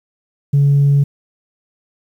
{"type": "tone", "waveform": "sine", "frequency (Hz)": 141.5, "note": "C#3", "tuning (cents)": 36, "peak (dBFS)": -7, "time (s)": [0.53, 1.04], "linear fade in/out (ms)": 10, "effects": ["tanh soft clip ceiling -6 dBFS", "8-bit"]}